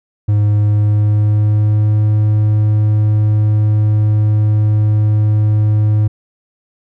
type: tone with pitch glide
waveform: triangle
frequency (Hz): 104.2 to 106.33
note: G#2 to G#2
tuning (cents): +6 to +41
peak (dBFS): -7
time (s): 0.28-6.08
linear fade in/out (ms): 10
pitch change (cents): +35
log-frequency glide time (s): 0.44-2.01
effects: none